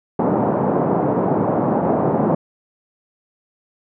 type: band-pass noise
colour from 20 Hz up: pink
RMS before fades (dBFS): -18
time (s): 0.19-2.35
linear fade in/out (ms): 5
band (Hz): 150 to 910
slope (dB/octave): 24
effects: none